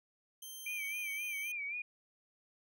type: tone with pitch glide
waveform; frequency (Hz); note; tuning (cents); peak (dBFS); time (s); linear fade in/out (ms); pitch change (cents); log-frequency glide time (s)
5% pulse; 3136 to 3118; G7 to G7; 0 to -10; -38; 0.42-1.52; 5; -10; 0.67-1.29
type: tone with vibrato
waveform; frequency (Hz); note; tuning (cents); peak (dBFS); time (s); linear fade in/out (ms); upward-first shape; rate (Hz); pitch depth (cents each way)
sine; 2349; D7; 0; -37; 0.66-1.82; 5; sine; 3.8; 83
effects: none